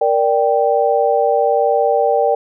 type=chord; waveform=sine; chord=G minor; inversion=first; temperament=equal; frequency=466.2 / 587.3 / 784 Hz; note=Bb4 / D5 / G5; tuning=0 / 0 / 0 cents; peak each=-16 dBFS; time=0.01-2.35 s; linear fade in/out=5 ms; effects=none